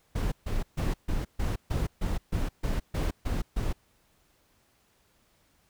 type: noise bursts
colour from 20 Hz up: brown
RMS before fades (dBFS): -28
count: 12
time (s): 0.15-3.73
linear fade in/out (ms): 10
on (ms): 170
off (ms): 140
effects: pink hiss -67 dBFS RMS until 5.69 s